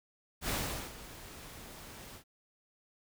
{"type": "noise with ADSR envelope", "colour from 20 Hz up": "pink", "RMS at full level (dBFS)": -33, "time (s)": [0.41, 2.24], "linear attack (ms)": 79, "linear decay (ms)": 430, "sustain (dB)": -16, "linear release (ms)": 87, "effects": []}